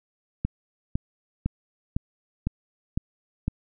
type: click train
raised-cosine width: 5 ms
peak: -12 dBFS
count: 7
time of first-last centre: 0.45-3.48 s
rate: 1.98 Hz
effects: none